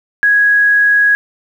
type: tone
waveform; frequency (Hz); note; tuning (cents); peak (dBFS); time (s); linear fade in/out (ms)
sine; 1661.2; G#6; 0; -7; 0.23-1.15; 0
effects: 7-bit